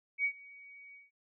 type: tone with ADSR envelope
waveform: sine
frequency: 2254 Hz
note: C#7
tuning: 28 cents sharp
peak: -26 dBFS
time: 0.18-1.11 s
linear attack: 64 ms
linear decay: 78 ms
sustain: -24 dB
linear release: 170 ms
effects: none